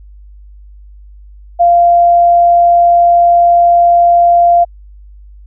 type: tone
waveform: sine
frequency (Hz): 693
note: F5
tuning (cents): -14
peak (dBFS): -4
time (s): 1.59-4.65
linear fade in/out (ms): 20
effects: added 50 Hz sine -33 dBFS peak until 5.46 s